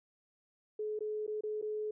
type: tone with dropouts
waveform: sine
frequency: 426.6 Hz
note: G#4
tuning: 46 cents sharp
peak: -34 dBFS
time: 0.79-1.91 s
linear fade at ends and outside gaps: 5 ms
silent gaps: 0.991-1.006 / 1.266-1.277 / 1.409-1.435 / 1.615-1.624 s
effects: none